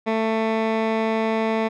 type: tone with low-pass filter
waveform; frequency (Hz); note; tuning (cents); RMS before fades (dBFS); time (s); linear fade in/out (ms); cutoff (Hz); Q
15% pulse; 222; A3; +16; -22; 0.06-1.69; 20; 2500; 0.87
effects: none